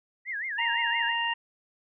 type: tone with vibrato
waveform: sine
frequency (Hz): 1867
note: A#6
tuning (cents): +2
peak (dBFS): -30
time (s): 0.25-1.14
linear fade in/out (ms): 50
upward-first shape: sine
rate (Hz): 5.9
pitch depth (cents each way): 240
type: harmonic tone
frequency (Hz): 932.3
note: A#5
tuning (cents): 0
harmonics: 1 / 2 / 3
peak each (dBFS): -30 / -30 / -30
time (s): 0.58-1.34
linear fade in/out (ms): 10
effects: none